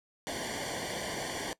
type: noise with comb filter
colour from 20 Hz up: pink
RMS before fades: -36 dBFS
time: 0.27-1.53 s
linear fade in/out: 0 ms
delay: 0.77 ms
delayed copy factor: -0.95
effects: noise-tail reverb RT60 0.1 s tail -20 dB re dry + low-pass 9000 Hz 12 dB/octave

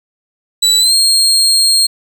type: tone with pitch glide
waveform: 30% pulse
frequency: 3951 to 4235 Hz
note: B7 to C8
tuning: 0 to +20 cents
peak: -5 dBFS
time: 0.62-1.87 s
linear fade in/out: 10 ms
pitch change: +120 cents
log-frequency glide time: 0.79-0.94 s
effects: none

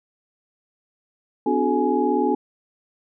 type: tone cluster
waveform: sine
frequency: 252.6 / 292.2 / 368.2 / 428.6 / 836 Hz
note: B3 / D4 / F#4 / A4 / G#5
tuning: +39 / -9 / -8 / -45 / +11 cents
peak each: -24 dBFS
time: 1.46-2.35 s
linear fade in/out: 5 ms
effects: none

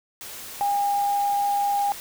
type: tone in noise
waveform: sine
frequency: 809 Hz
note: G#5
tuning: 46 cents flat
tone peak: -20 dBFS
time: 0.61-1.92 s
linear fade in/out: 0 ms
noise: white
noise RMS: -38 dBFS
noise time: 0.21-2 s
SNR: +15 dB
effects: none

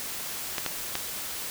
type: clicks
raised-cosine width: 0.2 ms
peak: -10 dBFS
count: 3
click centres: 0.582 / 0.663 / 0.954 s
effects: white hiss -35 dBFS RMS until 1.5 s

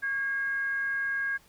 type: tone with frequency modulation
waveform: sine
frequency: 1629 Hz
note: G#6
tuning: 34 cents flat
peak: -27 dBFS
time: 0.02-1.38 s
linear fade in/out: 20 ms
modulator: 513 Hz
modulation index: 0.23
effects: pink hiss -60 dBFS RMS until 1.48 s

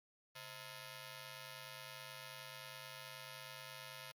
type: ring-modulated tone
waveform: 5% pulse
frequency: 386.6 Hz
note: G4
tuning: 24 cents flat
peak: -35 dBFS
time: 0.35-4.12 s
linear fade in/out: 10 ms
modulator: 248 Hz
effects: MP3 96 kbps

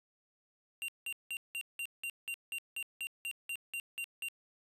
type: tone bursts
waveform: square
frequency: 2769 Hz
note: F7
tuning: 15 cents flat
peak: -37 dBFS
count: 15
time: 0.82-4.285 s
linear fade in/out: 0 ms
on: 63 ms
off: 180 ms
effects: resampled to 32000 Hz

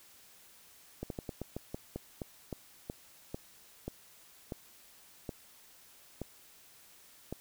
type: slowing click train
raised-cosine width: 2 ms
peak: -24 dBFS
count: 17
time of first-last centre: 1.03-7.326 s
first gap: 72 ms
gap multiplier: 1.2
effects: white hiss -59 dBFS RMS until 7.4 s

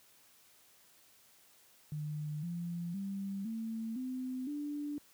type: tone with pitch steps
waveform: sine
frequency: 150.6 / 172 / 196.44 / 224.3 / 256.2 / 292.6 Hz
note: D3 / F3 / G3 / A3 / C4 / D4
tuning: +44 / -26 / +4 / +34 / -36 / -6 cents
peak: -36 dBFS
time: 1.92-4.98 s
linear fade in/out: 0 ms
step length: 510 ms
effects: white hiss -64 dBFS RMS until 5.13 s + high-pass 60 Hz 12 dB/octave

